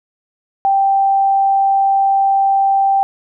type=tone; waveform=sine; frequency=784 Hz; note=G5; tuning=in tune; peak=-10 dBFS; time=0.65-3.03 s; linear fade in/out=0 ms; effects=none